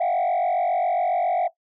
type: tone with frequency modulation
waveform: sine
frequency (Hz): 710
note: F5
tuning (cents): +28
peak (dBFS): -17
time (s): 0-1.48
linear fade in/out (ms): 10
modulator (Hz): 47.3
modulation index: 1.3
effects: noise-tail reverb RT60 0.1 s tail -17 dB re dry + tanh soft clip ceiling -18 dBFS